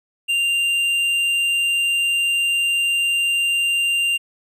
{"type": "tone with tanh clipping", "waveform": "sine", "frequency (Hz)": 2786, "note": "F7", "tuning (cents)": -5, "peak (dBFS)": -18, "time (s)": [0.28, 4.18], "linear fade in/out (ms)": 20, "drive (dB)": 8, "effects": []}